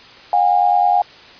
sine tone pair together, 718 / 807.6 Hz, F5 / G#5, +48 / -49 cents, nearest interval major second, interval 203 cents, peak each -14 dBFS, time 0.33-1.02 s, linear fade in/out 2 ms, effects white hiss -41 dBFS RMS until 1.39 s + resampled to 11025 Hz

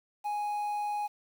triangle tone with quantisation, 830.6 Hz, G#5, in tune, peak -28 dBFS, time 0.24-1.08 s, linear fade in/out 20 ms, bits 9, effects none

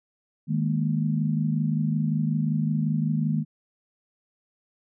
sine chord, D# suspended fourth, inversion none, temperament equal, 155.56 / 207.7 / 233.1 Hz, D#3 / G#3 / A#3, 0 / 0 / 0 cents, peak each -24 / -28 / -28 dBFS, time 0.47-3.45 s, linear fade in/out 50 ms, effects none

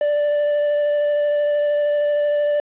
triangle tone with vibrato, 587.3 Hz, D5, in tune, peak -14 dBFS, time 0.01-2.6 s, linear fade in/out 2 ms, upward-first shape sine, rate 13 Hz, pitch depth 9 cents each way, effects resampled to 8000 Hz + 8-bit

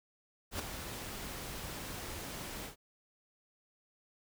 pink noise with ADSR envelope, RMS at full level -36 dBFS, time 0.51-2.76 s, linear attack 84 ms, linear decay 6 ms, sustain -7 dB, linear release 120 ms, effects none

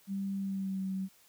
sine tone with pitch glide, 196 to 190.53 Hz, G3 to G3, 0 to -49 cents, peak -32 dBFS, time 0.07-1.09 s, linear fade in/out 50 ms, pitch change -49 cents, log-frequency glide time 0.37-0.83 s, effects white hiss -63 dBFS RMS until 1.28 s

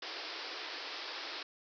white band-pass noise, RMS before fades -43 dBFS, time 0.02-1.43 s, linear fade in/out 5 ms, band 290 to 5300 Hz, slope 96 dB/octave, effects none

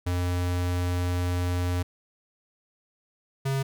square tone pair in turn, 89 / 135.55 Hz, F2 / C#3, +33 / -38 cents, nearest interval perfect fifth, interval 729 cents, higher second, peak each -25 dBFS, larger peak neither, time 0.06-1.83 / 3.45-3.63 s, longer first, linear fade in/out 10 ms, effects none

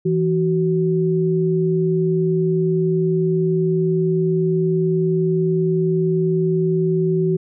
sine tone pair together, 164.59 / 375.2 Hz, E3 / F#4, -2 / +24 cents, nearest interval octave + major second, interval 1426 cents, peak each -18 dBFS, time 0.05-7.37 s, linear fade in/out 10 ms, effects none

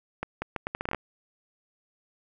accelerating click train, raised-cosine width 0.5 ms, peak -15 dBFS, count 11, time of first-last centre 0.23-0.947 s, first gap 190 ms, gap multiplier 0.75, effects none

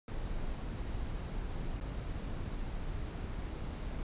brown noise with dropouts, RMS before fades -38 dBFS, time 0.08-4.03 s, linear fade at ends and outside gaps 1 ms, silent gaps 1.801-1.81 s, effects resampled to 8000 Hz

